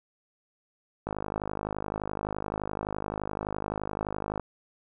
click train, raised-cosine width 1 ms, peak -17 dBFS, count 173, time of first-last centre 1.07-4.397 s, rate 51.7 Hz, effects none

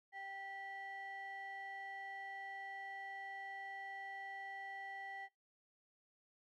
triangle ring-modulated tone, 587.3 Hz, D5, in tune, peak -40 dBFS, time 0.12-5.29 s, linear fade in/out 50 ms, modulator 1370 Hz, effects noise-tail reverb RT60 0.2 s tail -19 dB re dry + MP3 64 kbps

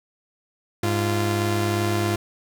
sawtooth tone pair together, 102.72 / 345.5 Hz, G#2 / F4, -19 / -19 cents, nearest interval octave + major sixth, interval 2100 cents, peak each -19 / -20 dBFS, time 0.83-2.16 s, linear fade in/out 5 ms, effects none

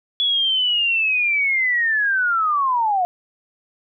sine linear sweep, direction down, 3409 to 698.5 Hz, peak -16 dBFS, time 0.2-3.05 s, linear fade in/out 0 ms, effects none

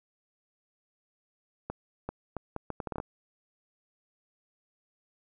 accelerating click train, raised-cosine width 1 ms, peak -20 dBFS, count 11, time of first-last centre 1.7-3.001 s, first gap 390 ms, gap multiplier 0.71, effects none

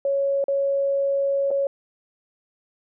sine tone with dropouts, 554.4 Hz, C#5, in tune, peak -19 dBFS, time 0.05-1.67 s, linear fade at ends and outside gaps 2 ms, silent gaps 0.441-0.482 / 1.506-1.512 s, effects none

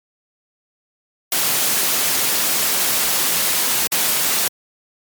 white noise with dropouts, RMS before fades -18 dBFS, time 1.32-4.48 s, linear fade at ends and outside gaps 2 ms, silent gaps 3.872-3.919 s, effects high-pass 150 Hz 12 dB/octave + MP3 96 kbps

